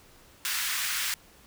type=high-pass noise; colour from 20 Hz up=pink; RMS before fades=-30 dBFS; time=0.45-1.14 s; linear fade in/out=0 ms; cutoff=1400 Hz; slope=24 dB/octave; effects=pink hiss -56 dBFS RMS until 1.46 s